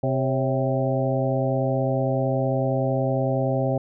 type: harmonic tone with a mistuned harmonic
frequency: 130.81 Hz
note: C3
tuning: in tune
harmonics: 1 / 2 / 3 / 4 / 5 / 6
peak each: -24 / -28 / -31 / -26 / -28 / -32 dBFS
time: 0.03-3.78 s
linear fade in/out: 5 ms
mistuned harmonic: 4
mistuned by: +65 cents
effects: none